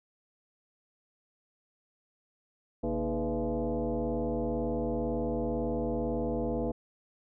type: tone with frequency modulation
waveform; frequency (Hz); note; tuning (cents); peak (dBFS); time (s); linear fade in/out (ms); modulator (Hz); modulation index
sine; 130; C3; -11; -28; 2.83-6.72; 10; 182; 2.9
effects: none